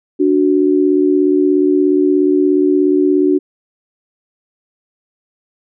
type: tone pair together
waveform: sine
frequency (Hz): 293.1 / 370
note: D4 / F#4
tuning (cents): -3 / 0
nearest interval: major third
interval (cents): 403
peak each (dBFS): -12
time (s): 0.19-3.39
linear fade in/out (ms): 20
effects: none